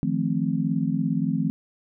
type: chord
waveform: sine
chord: F dominant seventh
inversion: third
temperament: just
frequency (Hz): 157.15 / 174.61 / 218.3 / 261.9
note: Eb3 / F3 / A3 / C4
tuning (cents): +18 / 0 / -13 / +2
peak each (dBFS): -27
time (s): 0.03-1.5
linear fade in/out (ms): 0
effects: none